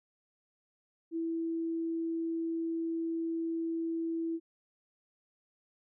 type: tone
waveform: sine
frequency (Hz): 329.6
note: E4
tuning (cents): 0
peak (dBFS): -31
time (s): 1.11-4.4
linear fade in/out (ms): 50
effects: none